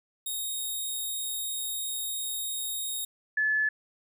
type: tone pair in turn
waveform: 5% pulse / sine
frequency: 3729 / 1725.6 Hz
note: A#7 / A6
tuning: 0 / -34 cents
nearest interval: octave + minor second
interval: 1334 cents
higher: first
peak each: -23 dBFS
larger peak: neither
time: 0.26-3.05 / 3.37-3.69 s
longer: first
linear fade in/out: 5 ms
effects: none